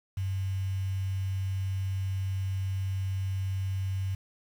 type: tone with quantisation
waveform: sine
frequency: 95.8 Hz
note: G2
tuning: 39 cents flat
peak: -28 dBFS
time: 0.17-4.15 s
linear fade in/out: 5 ms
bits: 8
effects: none